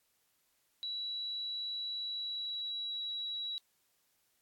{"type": "tone with pitch glide", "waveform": "sine", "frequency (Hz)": [3921, 3896], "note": ["B7", "B7"], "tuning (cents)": [-13, -24], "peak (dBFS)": -36, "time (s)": [0.83, 3.58], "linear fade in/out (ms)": 0, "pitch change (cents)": -11, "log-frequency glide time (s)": [1.96, 2.97], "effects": ["white hiss -75 dBFS RMS until 4.41 s", "AAC 64 kbps"]}